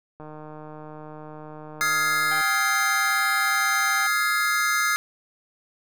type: click train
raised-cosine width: 1 ms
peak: -27 dBFS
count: 339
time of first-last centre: 0.2-2.409 s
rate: 153 Hz
type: chord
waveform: square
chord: F minor seventh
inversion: third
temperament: just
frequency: 1257.2 / 1396.9 / 1676.3 / 2095 Hz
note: Eb6 / F6 / Ab6 / C7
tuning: +18 / 0 / +16 / +2 cents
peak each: -27 dBFS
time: 1.81-4.96 s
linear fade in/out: 0 ms
type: harmonic tone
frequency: 784 Hz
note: G5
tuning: in tune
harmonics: 1 / 2 / 3 / 4 / 5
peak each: -31 / -37 / -45 / -45 / -47 dBFS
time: 2.31-4.07 s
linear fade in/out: 5 ms
effects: none